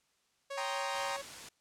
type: tone with tremolo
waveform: sawtooth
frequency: 554.4 Hz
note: C#5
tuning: in tune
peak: -34 dBFS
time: 0.5-1.22 s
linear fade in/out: 10 ms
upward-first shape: sine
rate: 4.2 Hz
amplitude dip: 25%
type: chord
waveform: sawtooth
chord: C minor seventh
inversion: second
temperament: equal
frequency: 784 / 932.3 / 1046.5 / 1244.5 Hz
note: G5 / Bb5 / C6 / Eb6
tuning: 0 / 0 / 0 / 0 cents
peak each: -36 / -35 / -39 / -40 dBFS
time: 0.57-1.17 s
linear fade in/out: 10 ms
type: noise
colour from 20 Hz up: white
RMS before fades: -46 dBFS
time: 0.94-1.49 s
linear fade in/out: 5 ms
effects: white hiss -74 dBFS RMS until 1.6 s + low-pass 8000 Hz 12 dB/octave